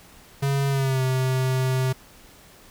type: tone with pitch glide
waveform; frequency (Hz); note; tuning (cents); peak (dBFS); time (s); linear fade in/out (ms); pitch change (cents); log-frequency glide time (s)
square; 138.59 to 130.06; C#3 to C3; 0 to -10; -21; 0.42-1.93; 10; -110; 0.69-1.02
effects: pink hiss -50 dBFS RMS until 2.7 s